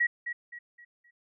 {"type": "tone with echo", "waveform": "sine", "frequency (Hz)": 1915, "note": "A#6", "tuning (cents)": 46, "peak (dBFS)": -22, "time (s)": [0, 0.07], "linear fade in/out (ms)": 10, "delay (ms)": 260, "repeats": 4, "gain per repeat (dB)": -9, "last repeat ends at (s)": 1.11, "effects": []}